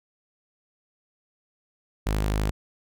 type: tone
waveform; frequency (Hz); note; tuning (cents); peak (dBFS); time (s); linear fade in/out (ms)
sawtooth; 51.91; G#1; 0; -19; 2.06-2.51; 10
effects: none